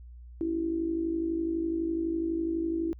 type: tone with amplitude modulation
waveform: sine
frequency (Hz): 329.6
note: E4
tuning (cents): 0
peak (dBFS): -24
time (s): 0.41-2.93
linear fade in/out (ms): 0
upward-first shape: sine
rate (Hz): 52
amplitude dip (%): 65
effects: added 60 Hz sine -44 dBFS peak until 2.99 s